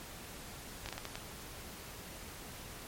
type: slowing click train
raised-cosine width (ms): 0.2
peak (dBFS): -22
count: 6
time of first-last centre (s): 0.86-1.155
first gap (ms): 28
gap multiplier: 1.38
effects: pink hiss -48 dBFS RMS until 2.87 s + MP3 64 kbps